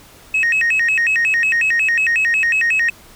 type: tone with vibrato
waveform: sine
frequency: 2190 Hz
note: C#7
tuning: 22 cents flat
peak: -11 dBFS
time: 0.34-2.9 s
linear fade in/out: 5 ms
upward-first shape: square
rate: 5.5 Hz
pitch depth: 280 cents each way
effects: tanh soft clip ceiling -11 dBFS + pink hiss -44 dBFS RMS until 3.15 s